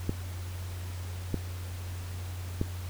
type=clicks; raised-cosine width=3 ms; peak=-15 dBFS; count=3; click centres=0.094 / 1.343 / 2.614 s; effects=added 90 Hz sine -35 dBFS peak until 2.89 s + pink hiss -47 dBFS RMS until 2.89 s